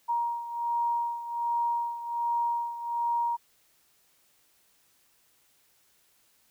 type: beating tone pair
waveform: sine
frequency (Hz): 942 / 943.3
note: A#5 / A#5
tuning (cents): +18 / +20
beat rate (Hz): 1.3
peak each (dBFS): -28 / -33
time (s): 0.08-3.37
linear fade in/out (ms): 20
effects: white hiss -66 dBFS RMS until 6.5 s